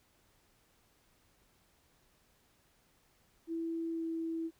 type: tone with pitch glide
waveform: sine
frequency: 330 to 327.5 Hz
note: E4 to E4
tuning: +2 to -11 cents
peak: -34 dBFS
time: 3.47-4.51 s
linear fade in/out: 50 ms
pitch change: -13 cents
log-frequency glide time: 3.92-4.04 s
effects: pink hiss -70 dBFS RMS until 4.59 s